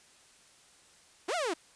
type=linear two-way sweep; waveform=sawtooth; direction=up then down; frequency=293.7 to 741 to 293.7 Hz; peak=-26 dBFS; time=1.28-1.54 s; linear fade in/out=10 ms; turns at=1.35 s; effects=white hiss -60 dBFS RMS until 1.75 s + resampled to 22050 Hz